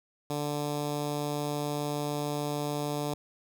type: tone with notch filter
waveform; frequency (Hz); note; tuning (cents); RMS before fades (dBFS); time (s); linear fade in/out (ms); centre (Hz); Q
10% pulse; 146.83; D3; 0; -32; 0.3-3.14; 2; 2000; 1.3
effects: none